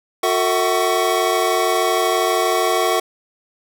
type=tone cluster; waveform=square; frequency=362.1 / 448.3 / 652 / 751 / 1119 Hz; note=F#4 / A4 / E5 / F#5 / C#6; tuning=-37 / +32 / -19 / +26 / +16 cents; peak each=-23 dBFS; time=0.23-3 s; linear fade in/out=5 ms; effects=none